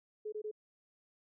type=tone bursts; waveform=sine; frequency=426.3 Hz; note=G#4; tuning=45 cents sharp; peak=-37 dBFS; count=3; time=0.25-0.514 s; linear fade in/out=10 ms; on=74 ms; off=21 ms; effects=none